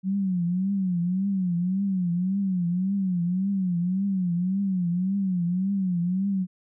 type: tone with vibrato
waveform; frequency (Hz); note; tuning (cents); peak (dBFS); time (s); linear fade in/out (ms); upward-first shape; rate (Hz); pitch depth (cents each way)
sine; 185; F#3; 0; -22; 0.03-6.47; 50; triangle; 1.8; 150
effects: none